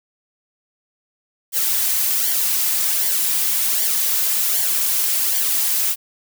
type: noise with flanger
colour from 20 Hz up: blue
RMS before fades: -19 dBFS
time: 1.52-5.96 s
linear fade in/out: 50 ms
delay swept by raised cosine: 0.76 to 3.66 ms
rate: 1.3 Hz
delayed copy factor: -0.6
effects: none